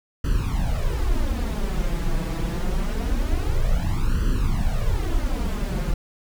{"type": "noise with flanger", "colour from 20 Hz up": "brown", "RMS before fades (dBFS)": -22, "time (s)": [0.24, 5.94], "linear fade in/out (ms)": 5, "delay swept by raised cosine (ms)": [0.66, 6.16], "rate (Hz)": 0.25, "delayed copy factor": 0.95, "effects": []}